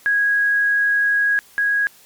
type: tone pair in turn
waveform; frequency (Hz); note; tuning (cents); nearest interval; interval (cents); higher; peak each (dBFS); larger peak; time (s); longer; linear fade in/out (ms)
sine; 1652 / 1652; G#6 / G#6; -10 / -10; unison; 0; neither; -14 / -15; first; 0.06-1.39 / 1.58-1.87; first; 0
effects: white hiss -49 dBFS RMS until 2.05 s + MP3 96 kbps